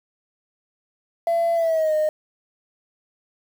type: tone with pitch glide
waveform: sine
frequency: 675 to 615.4 Hz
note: E5 to D#5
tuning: +41 to -19 cents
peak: -16 dBFS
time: 1.27-2.09 s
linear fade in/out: 2 ms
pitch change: -160 cents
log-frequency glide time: 1.55-1.94 s
effects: tanh soft clip ceiling -14 dBFS + 7-bit